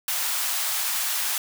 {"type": "high-pass noise", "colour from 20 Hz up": "white", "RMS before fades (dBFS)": -26, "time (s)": [0.08, 1.38], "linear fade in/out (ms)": 2, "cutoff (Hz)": 720, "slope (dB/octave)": 24, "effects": []}